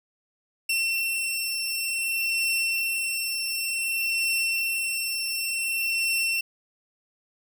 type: beating tone pair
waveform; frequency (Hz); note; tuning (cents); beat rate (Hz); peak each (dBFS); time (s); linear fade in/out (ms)
sawtooth; 2705 / 2705.55; E7 / E7; +44 / +44; 0.55; -30 / -22; 0.69-6.41; 5
effects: none